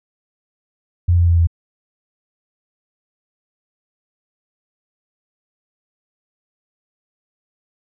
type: tone with pitch steps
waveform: sine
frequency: 87.3 / 86.2 / 85.11 / 84.03 Hz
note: F2 / F2 / F2 / E2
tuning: 0 / -22 / -44 / +34 cents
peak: -10 dBFS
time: 1.08-1.472 s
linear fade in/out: 10 ms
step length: 98 ms
effects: none